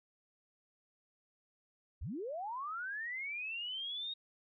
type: linear sweep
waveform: sine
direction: up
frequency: 42.61 to 3759 Hz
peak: -38 dBFS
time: 2.01-4.14 s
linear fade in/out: 10 ms
effects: none